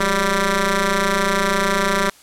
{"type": "ring-modulated tone", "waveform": "10% pulse", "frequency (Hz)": 193.7, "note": "G3", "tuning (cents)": -20, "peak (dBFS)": -5, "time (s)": [0, 2.1], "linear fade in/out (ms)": 5, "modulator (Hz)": 789, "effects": ["white hiss -48 dBFS RMS until 2.22 s", "low-pass 11000 Hz 12 dB/octave"]}